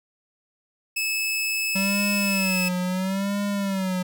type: tone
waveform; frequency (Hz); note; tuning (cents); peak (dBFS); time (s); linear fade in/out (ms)
sawtooth; 2603; E7; -22; -20; 0.96-2.69; 10
type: tone with vibrato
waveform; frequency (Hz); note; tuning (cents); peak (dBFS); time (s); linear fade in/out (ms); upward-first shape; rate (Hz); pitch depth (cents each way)
square; 191.4; G3; -41; -24; 1.75-4.03; 10; sine; 0.74; 100
effects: none